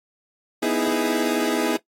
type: chord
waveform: 30% pulse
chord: E major seventh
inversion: second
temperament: equal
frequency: 246.9 / 311.1 / 329.6 / 415.3 Hz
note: B3 / D#4 / E4 / G#4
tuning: 0 / 0 / 0 / 0 cents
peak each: -23 dBFS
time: 0.62-1.77 s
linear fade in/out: 10 ms
effects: noise-tail reverb RT60 0.1 s tail -18 dB re dry + AAC 48 kbps